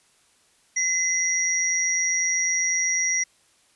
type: tone pair together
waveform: sine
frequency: 2038 / 5764 Hz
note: C7 / F#8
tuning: -46 / -46 cents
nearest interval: octave + tritone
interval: 1800 cents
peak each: -25 / -22 dBFS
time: 0.76-3.24 s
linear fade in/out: 10 ms
effects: white hiss -61 dBFS RMS until 3.75 s + resampled to 24000 Hz